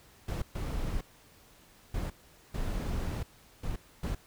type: noise bursts at uneven times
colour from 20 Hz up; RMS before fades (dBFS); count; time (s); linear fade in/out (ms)
brown; -33; 6; 0.28-0.42 / 0.55-1.01 / 1.94-2.1 / 2.54-3.23 / 3.63-3.76 / 4.03-4.15; 5
effects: pink hiss -59 dBFS RMS until 4.26 s